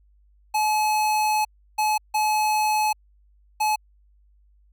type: tone bursts at uneven times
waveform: square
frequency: 855 Hz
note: A5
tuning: 50 cents flat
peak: -20 dBFS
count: 4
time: 0.54-1.45 / 1.78-1.98 / 2.14-2.93 / 3.6-3.76 s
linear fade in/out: 10 ms
effects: added 50 Hz sine -55 dBFS peak until 4.72 s